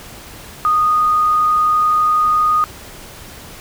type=tone; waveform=sine; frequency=1236 Hz; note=D#6; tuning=12 cents flat; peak=-11 dBFS; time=0.65-2.64 s; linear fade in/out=0 ms; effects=pink hiss -36 dBFS RMS until 3.6 s